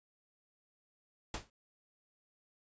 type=noise with exponential decay; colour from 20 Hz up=pink; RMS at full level=-35 dBFS; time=1.34-1.5 s; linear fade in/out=2 ms; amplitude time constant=33 ms; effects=resampled to 16000 Hz